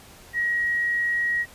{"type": "tone", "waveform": "sine", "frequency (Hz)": 1899, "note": "A#6", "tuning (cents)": 32, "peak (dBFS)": -21, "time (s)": [0.33, 1.46], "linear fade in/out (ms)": 50, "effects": ["pink hiss -48 dBFS RMS until 1.54 s", "resampled to 32000 Hz"]}